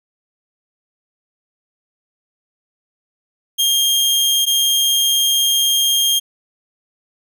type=tone pair in turn; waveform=sawtooth; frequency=3218 / 3218 Hz; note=G7 / G7; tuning=+45 / +45 cents; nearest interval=unison; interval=0 cents; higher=neither; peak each=-10 dBFS; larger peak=neither; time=3.58-4.46 / 4.46-6.2 s; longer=second; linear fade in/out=20 ms; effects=none